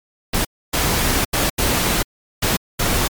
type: noise bursts at uneven times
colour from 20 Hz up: pink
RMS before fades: -18 dBFS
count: 6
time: 0.33-0.45 / 0.73-1.25 / 1.33-1.5 / 1.58-2.03 / 2.42-2.57 / 2.79-3.08 s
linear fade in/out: 10 ms
effects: MP3 96 kbps